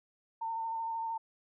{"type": "tone with vibrato", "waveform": "sine", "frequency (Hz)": 906, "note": "A#5", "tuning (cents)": -50, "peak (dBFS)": -33, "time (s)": [0.41, 1.18], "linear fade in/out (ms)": 10, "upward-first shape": "square", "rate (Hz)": 13, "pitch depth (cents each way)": 16, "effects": []}